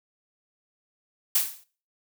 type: noise with exponential decay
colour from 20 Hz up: blue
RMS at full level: -18 dBFS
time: 1.35-1.64 s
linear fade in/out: 5 ms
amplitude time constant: 61 ms
effects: noise-tail reverb RT60 0.4 s tail -19 dB re dry